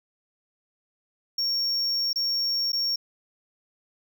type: tone with dropouts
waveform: triangle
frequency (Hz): 5520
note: F8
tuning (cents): -21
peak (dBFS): -22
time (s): 1.38-2.96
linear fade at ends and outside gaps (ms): 5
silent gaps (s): 2.131-2.158 / 2.721-2.73
effects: none